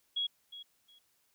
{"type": "tone with echo", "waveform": "sine", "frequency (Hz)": 3322, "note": "G#7", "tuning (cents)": 0, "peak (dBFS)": -30, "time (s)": [0.16, 0.27], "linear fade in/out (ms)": 10, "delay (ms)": 360, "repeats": 2, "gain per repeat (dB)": -14, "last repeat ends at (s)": 0.99, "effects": ["white hiss -73 dBFS RMS until 1.34 s"]}